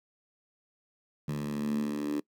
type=tone with high-pass filter sweep; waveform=10% pulse; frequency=73.42 Hz; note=D2; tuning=in tune; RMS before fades=-32 dBFS; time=1.28-2.2 s; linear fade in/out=5 ms; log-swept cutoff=160 to 300 Hz; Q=7; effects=noise-tail reverb RT60 0.1 s tail -23 dB re dry